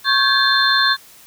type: tone cluster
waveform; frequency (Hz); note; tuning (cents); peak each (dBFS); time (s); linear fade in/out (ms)
sine; 1094 / 1572 / 1697 / 3574 / 4190; C#6 / G6 / G#6 / A7 / C8; -23 / +4 / +37 / +26 / +2; -19; 0.04-0.97; 50
effects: white hiss -45 dBFS RMS until 1.26 s